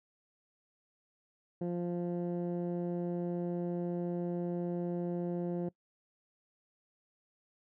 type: tone with low-pass filter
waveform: 15% pulse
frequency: 174.61 Hz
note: F3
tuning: in tune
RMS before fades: -35 dBFS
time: 1.61-5.69 s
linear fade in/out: 5 ms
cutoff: 420 Hz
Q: 0.76
effects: noise-tail reverb RT60 0.1 s tail -22 dB re dry